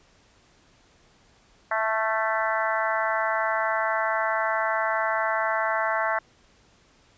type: harmonic tone with a mistuned harmonic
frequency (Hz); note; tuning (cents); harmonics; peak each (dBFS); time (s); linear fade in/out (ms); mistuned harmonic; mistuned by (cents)
220; A3; 0; 3 / 4 / 5 / 6 / 7 / 8 / 9; -28 / -29 / -30 / -31 / -31 / -32 / -33; 1.71-6.19; 5; 6; +31
effects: pink hiss -59 dBFS RMS until 7.17 s + resampled to 16000 Hz